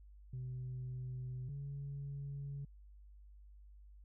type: tone pair in turn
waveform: sine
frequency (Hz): 127.3 / 140.22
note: C3 / C#3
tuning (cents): -47 / +20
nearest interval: major second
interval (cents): 167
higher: second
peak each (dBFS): -39 / -40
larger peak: first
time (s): 0.33-1.49 / 1.49-2.65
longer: neither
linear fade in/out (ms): 5
effects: tanh soft clip ceiling -38 dBFS + added 50 Hz sine -55 dBFS peak until 4.04 s